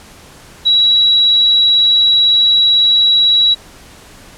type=tone; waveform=sine; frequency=3894 Hz; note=B7; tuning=25 cents flat; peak=-7 dBFS; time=0.65-3.55 s; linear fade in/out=20 ms; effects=pink hiss -39 dBFS RMS until 4.37 s + low-pass 11000 Hz 12 dB/octave